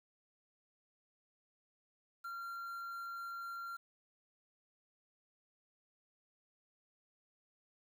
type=tone with quantisation; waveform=triangle; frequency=1378 Hz; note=F6; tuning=24 cents flat; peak=-40 dBFS; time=2.24-3.77 s; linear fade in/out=10 ms; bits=10; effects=none